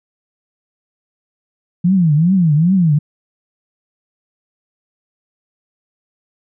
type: tone with vibrato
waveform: sine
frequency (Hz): 168.3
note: E3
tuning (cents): +36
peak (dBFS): -9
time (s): 1.84-2.99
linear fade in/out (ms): 10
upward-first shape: triangle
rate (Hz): 2.5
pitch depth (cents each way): 280
effects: none